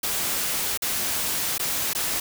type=noise with dropouts; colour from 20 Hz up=white; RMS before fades=-26 dBFS; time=0.03-2.2 s; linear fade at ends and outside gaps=5 ms; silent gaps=0.775-0.82 / 1.581-1.594 / 1.934-1.949 s; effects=none